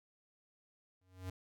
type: tone with exponential growth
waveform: square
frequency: 92.5 Hz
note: F#2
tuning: in tune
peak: -39 dBFS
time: 1.01-1.3 s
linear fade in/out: 5 ms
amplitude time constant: 62 ms
effects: none